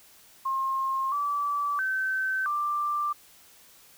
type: tone with pitch steps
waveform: sine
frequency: 1068 / 1156 / 1539 / 1181 Hz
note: C6 / D6 / G6 / D6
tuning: +35 / -28 / -32 / +9 cents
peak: -25 dBFS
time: 0.45-3.13 s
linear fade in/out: 10 ms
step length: 670 ms
effects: white hiss -55 dBFS RMS until 3.97 s